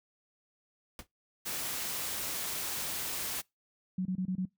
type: noise with exponential decay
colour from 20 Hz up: pink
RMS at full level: -38 dBFS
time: 0.99-1.07 s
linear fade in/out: 1 ms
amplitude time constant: 16 ms
type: noise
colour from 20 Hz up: white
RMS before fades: -36 dBFS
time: 1.45-3.42 s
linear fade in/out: 20 ms
type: tone bursts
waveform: sine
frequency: 185 Hz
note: F#3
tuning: in tune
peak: -29 dBFS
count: 5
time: 3.98-4.454 s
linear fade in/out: 5 ms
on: 74 ms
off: 26 ms
effects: noise-tail reverb RT60 0.2 s tail -25 dB re dry